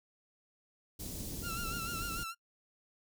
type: band-stop noise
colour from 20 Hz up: pink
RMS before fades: -41 dBFS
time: 0.99-2.24 s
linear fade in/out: 10 ms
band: 350 to 5600 Hz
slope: 12 dB/octave
type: tone with vibrato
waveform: sawtooth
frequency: 1366 Hz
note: F6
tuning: 39 cents flat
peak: -35 dBFS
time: 1.42-2.35 s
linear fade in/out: 50 ms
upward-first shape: sine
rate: 6.7 Hz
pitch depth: 56 cents each way
effects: noise-tail reverb RT60 0.1 s tail -25 dB re dry